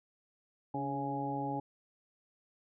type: harmonic tone with a mistuned harmonic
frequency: 138.59 Hz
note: C#3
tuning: in tune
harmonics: 1 / 2 / 3 / 4 / 5 / 6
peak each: -41 / -38 / -45 / -44 / -46 / -37 dBFS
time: 0.74-1.6 s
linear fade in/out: 5 ms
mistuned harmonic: 2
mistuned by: +39 cents
effects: none